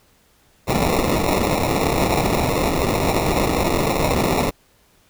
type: noise with sample-and-hold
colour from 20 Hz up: violet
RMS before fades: -19 dBFS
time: 0.67-4.51 s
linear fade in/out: 20 ms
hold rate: 1575 Hz
effects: pink hiss -57 dBFS RMS until 5.09 s